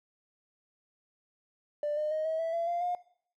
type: tone with pitch steps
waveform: triangle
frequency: 591 / 606.9 / 623.3 / 640 / 657.3 / 675 / 693.1 / 711.8 Hz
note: D5 / D#5 / D#5 / D#5 / E5 / E5 / F5 / F5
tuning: +11 / -43 / +3 / +49 / -5 / +41 / -13 / +33 cents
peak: -25 dBFS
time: 1.83-2.95 s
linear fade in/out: 2 ms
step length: 140 ms
effects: noise-tail reverb RT60 0.6 s tail -21 dB re dry + tanh soft clip ceiling -26 dBFS